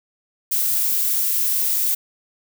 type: noise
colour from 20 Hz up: violet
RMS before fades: -20 dBFS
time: 0.51-1.95 s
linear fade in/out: 10 ms
effects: none